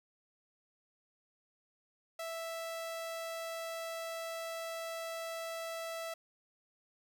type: tone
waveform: sawtooth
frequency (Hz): 659.3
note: E5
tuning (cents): 0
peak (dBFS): -35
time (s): 2.19-6.14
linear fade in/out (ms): 5
effects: none